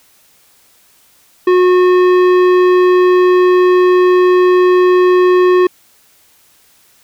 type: tone with tanh clipping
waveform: sine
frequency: 363.4 Hz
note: F#4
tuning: 31 cents flat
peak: -8 dBFS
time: 1.47-5.67 s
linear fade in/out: 5 ms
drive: 14 dB
effects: white hiss -50 dBFS RMS until 7.03 s